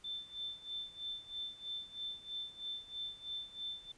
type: tone with tremolo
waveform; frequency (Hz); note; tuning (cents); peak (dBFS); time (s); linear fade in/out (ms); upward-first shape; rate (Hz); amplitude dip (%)
sine; 3544; A7; +12; -38; 0.04-3.92; 5; sine; 3.1; 85
effects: pink hiss -65 dBFS RMS until 3.97 s + resampled to 22050 Hz